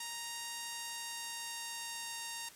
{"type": "tone with pitch glide", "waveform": "5% pulse", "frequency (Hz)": [933, 927.1], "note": ["A#5", "A#5"], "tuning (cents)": [1, -10], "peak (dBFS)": -28, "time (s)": [0, 2.49], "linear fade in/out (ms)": 5, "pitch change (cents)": -11, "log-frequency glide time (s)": [0.56, 2.1], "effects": ["white hiss -56 dBFS RMS until 2.55 s", "low-pass 12000 Hz 12 dB/octave"]}